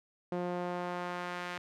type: tone with band-pass filter sweep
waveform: sawtooth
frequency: 177.3 Hz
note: F3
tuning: 26 cents sharp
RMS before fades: -37 dBFS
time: 0.32-1.58 s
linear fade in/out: 2 ms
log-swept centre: 470 to 1900 Hz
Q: 0.93
effects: none